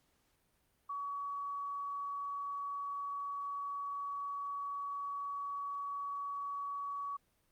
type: tone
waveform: sine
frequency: 1131 Hz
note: C#6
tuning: 34 cents sharp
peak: -37 dBFS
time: 0.89-7.17 s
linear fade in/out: 10 ms
effects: pink hiss -75 dBFS RMS until 7.51 s + Opus 48 kbps